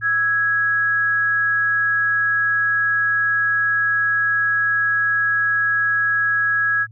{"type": "tone pair together", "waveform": "sine", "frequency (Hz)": [1318.5, 1661.2], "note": ["E6", "G#6"], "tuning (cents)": [0, 0], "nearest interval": "major third", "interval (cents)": 400, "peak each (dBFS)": [-25, -16], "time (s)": [0.01, 6.87], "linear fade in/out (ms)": 50, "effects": ["added 111 Hz sine -40 dBFS peak until 6.91 s"]}